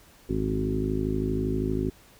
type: harmonic tone with a mistuned harmonic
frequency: 52.6 Hz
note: G#1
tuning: 23 cents sharp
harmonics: 1 / 2 / 3 / 4 / 5 / 6 / 7 / 8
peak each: -32 / -33 / -33 / -35 / -30 / -39 / -30 / -40 dBFS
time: 0.29-1.9 s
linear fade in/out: 5 ms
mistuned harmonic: 2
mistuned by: -22 cents
effects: pink hiss -55 dBFS RMS until 2.19 s